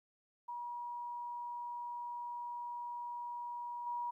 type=tone with level steps; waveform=sine; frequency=960 Hz; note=B5; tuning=49 cents flat; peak=-40 / -36 dBFS; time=0.48-4.11 s; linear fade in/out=10 ms; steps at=3.86 s; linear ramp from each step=10 ms; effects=13-bit